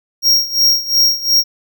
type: tone with tremolo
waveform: square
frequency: 5588 Hz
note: F8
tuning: in tune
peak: -8 dBFS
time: 0.22-1.44 s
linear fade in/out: 50 ms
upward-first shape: sine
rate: 2.8 Hz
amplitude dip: 85%
effects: none